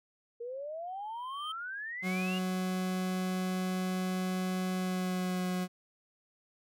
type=exponential sweep; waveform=sine; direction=up; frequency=461.1 to 2900 Hz; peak=-37 dBFS; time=0.4-2.39 s; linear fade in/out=10 ms
type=tone with exponential growth; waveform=triangle; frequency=3136 Hz; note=G7; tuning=in tune; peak=-35 dBFS; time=0.87-1.52 s; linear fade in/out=5 ms; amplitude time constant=140 ms
type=tone with pitch glide; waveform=40% pulse; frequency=185 to 182.35 Hz; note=F#3 to F#3; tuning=0 to -25 cents; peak=-30 dBFS; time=2.02-5.68 s; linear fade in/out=50 ms; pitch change=-25 cents; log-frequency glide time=4.73-5.44 s
effects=none